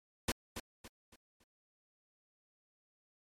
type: noise with echo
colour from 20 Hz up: pink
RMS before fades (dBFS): -33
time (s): 0.28-0.32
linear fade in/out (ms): 5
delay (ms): 280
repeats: 4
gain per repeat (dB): -9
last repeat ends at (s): 1.44
effects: low-pass 12000 Hz 12 dB/octave + MP3 96 kbps